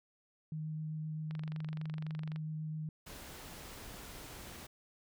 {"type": "tone with vibrato", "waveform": "sine", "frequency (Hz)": 155.56, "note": "D#3", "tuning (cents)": 0, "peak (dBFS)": -37, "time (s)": [0.52, 2.89], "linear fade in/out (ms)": 2, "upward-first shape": "sine", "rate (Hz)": 7.7, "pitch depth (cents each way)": 9}
{"type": "click train", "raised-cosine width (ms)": 0.3, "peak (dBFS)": -33, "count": 26, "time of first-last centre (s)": [1.31, 2.36], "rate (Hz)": 23.8}
{"type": "noise", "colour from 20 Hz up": "pink", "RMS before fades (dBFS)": -49, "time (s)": [3.06, 4.67], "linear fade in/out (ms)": 10}
{"effects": []}